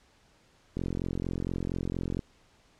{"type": "click train", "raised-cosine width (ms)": 3, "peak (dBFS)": -19, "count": 64, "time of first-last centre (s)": [0.77, 2.192], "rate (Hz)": 44.3, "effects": ["pink hiss -63 dBFS RMS until 2.79 s", "low-pass 7000 Hz 12 dB/octave"]}